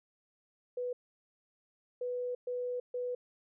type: tone bursts at uneven times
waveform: sine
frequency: 493.9 Hz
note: B4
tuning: in tune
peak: -33 dBFS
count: 4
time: 0.77-0.93 / 2.01-2.35 / 2.47-2.8 / 2.94-3.15 s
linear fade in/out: 5 ms
effects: none